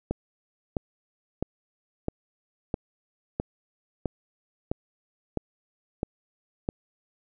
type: click train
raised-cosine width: 2 ms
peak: -13 dBFS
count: 11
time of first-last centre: 0.11-6.689 s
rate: 1.52 Hz
effects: none